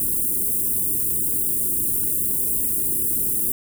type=band-stop noise; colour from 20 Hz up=white; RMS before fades=-22 dBFS; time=0-3.52 s; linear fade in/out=2 ms; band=410 to 8700 Hz; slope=48 dB/octave; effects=none